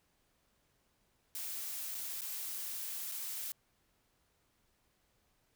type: noise with dropouts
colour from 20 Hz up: blue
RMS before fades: -41 dBFS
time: 1.35-3.52 s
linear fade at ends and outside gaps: 0 ms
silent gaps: 1.946-1.95 / 2.209-2.218 / 3.115-3.12 s
effects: pink hiss -75 dBFS RMS until 5.55 s